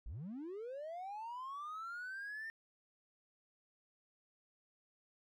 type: linear sweep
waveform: triangle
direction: up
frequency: 40 to 1819 Hz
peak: -40 dBFS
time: 0.06-2.5 s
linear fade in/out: 0 ms
effects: tanh soft clip ceiling -38 dBFS